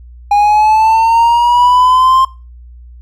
triangle linear sweep, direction up, 815 to 1056 Hz, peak -4 dBFS, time 0.31-2.25 s, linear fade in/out 5 ms, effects noise-tail reverb RT60 0.3 s tail -20 dB re dry + added 60 Hz sine -32 dBFS peak until 3.01 s

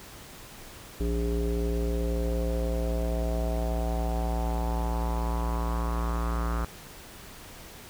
square tone with low-pass filter sweep, 58.1 Hz, A#1, 5 cents flat, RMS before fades -28 dBFS, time 1-6.65 s, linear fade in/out 5 ms, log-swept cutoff 380 to 1300 Hz, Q 4.2, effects pink hiss -46 dBFS RMS until 7.89 s

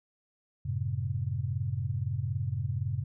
sine chord, F# diminished, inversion none, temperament equal with one note detuned, 92.5 / 110 / 133.95 Hz, F#2 / A2 / C3, 0 / 0 / +41 cents, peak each -34 / -33 / -33 dBFS, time 0.65-3.04 s, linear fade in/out 10 ms, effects none

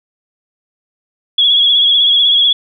sine tone with vibrato, 3350 Hz, G#7, 14 cents sharp, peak -7 dBFS, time 1.38-2.53 s, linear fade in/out 5 ms, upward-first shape triangle, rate 16 Hz, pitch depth 58 cents each way, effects none

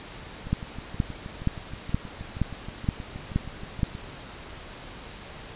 two click trains, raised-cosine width 5 ms, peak -24 / -10 dBFS, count 23 / 8, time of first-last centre 0.47-3.951 / 0.53-3.832 s, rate 6.32 / 2.12 Hz, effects pink hiss -42 dBFS RMS until 5.55 s + resampled to 8000 Hz

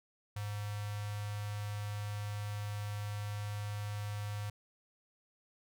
square tone with notch filter, 103.83 Hz, G#2, in tune, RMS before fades -39 dBFS, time 0.36-4.5 s, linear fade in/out 5 ms, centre 310 Hz, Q 0.52, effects none

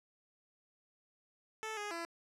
10% pulse tone with pitch steps, 438.4 / 414.3 / 336.6 Hz, A4 / G#4 / E4, -6 / -4 / +36 cents, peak -31 dBFS, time 1.63-2.05 s, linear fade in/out 0 ms, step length 140 ms, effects low-pass 9000 Hz 12 dB/octave + 12-bit

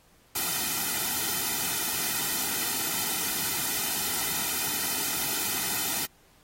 white noise with comb filter, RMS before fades -29 dBFS, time 0.35-6.06 s, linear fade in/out 10 ms, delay 1.8 ms, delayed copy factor -0.8, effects pink hiss -61 dBFS RMS until 6.43 s + AAC 48 kbps

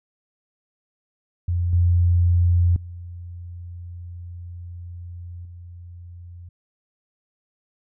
sine tone with level steps, 87.31 Hz, F2, in tune, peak -19 / -14 / -33 / -37 dBFS, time 1.48-6.49 s, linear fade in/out 5 ms, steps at 1.73 / 2.76 / 5.45 s, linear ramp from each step 2 ms, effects none

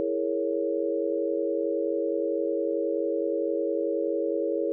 sine chord, A# half-diminished seventh, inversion second, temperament equal with one note detuned, 330.8 / 415.3 / 466.2 / 554.4 Hz, E4 / G#4 / A#4 / C#5, +6 / 0 / 0 / 0 cents, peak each -30 dBFS, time 0-4.72 s, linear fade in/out 0 ms, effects none

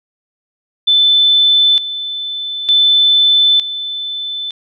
sine tone with tremolo, 3520 Hz, A7, in tune, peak -7 dBFS, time 0.87-4.51 s, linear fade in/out 10 ms, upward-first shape square, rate 0.55 Hz, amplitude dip 75%, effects none

